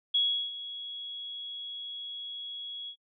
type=tone with ADSR envelope; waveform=sine; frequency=3338 Hz; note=G#7; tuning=8 cents sharp; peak=-22 dBFS; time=0.14-2.96 s; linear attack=9 ms; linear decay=360 ms; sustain=-15 dB; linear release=77 ms; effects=noise-tail reverb RT60 0.1 s tail -25 dB re dry